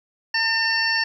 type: harmonic tone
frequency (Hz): 903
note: A5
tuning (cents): +45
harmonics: 1 / 2 / 3 / 5 / 6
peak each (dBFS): -30 / -21 / -28 / -26 / -27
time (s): 0.34-1.04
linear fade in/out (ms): 5
effects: 9-bit